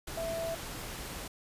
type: tone in noise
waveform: sine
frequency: 661 Hz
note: E5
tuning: 5 cents sharp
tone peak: -33 dBFS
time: 0.17-0.55 s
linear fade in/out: 5 ms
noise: pink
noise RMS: -41 dBFS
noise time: 0.07-1.28 s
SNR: +5 dB
effects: resampled to 32000 Hz